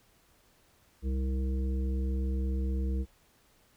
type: harmonic tone with a mistuned harmonic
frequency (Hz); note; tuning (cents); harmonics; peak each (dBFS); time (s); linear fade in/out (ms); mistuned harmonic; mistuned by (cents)
66; C2; +16; 1 / 3 / 5 / 7; -28 / -38 / -42 / -45; 1.02-3.06; 50; 5; -41
effects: pink hiss -65 dBFS RMS until 3.76 s